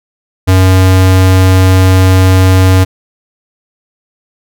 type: tone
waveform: square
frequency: 93.6 Hz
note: F#2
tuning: 20 cents sharp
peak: -4 dBFS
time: 0.47-2.85 s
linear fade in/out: 20 ms
effects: none